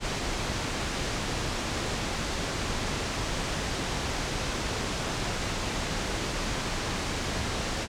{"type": "low-pass noise", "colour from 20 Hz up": "pink", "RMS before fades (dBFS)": -31, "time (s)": [0, 7.88], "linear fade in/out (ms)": 50, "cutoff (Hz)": 7400, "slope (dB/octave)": 24, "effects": []}